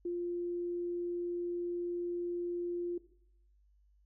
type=tone; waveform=sine; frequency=349.2 Hz; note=F4; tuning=in tune; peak=-33 dBFS; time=0.05-2.98 s; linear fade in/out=5 ms; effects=noise-tail reverb RT60 0.7 s tail -17 dB re dry + added 50 Hz sine -64 dBFS peak until 4.05 s